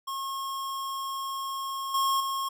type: tone with level steps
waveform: square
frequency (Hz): 1083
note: C#6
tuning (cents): -41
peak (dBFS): -32 / -24 / -29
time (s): 0.07-2.49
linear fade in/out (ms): 10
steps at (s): 1.94 / 2.2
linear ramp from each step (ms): 5
effects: none